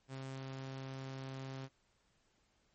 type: tone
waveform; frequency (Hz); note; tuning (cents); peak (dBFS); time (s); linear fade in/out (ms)
sawtooth; 133.4; C3; +34; -39; 0.08-1.69; 50
effects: pink hiss -75 dBFS RMS until 2.74 s + MP3 32 kbps